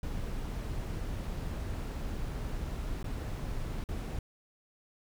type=noise with dropouts; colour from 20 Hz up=brown; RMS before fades=-36 dBFS; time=0.03-4.19 s; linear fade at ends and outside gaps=2 ms; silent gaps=3.029-3.042 / 3.84-3.888 s; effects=none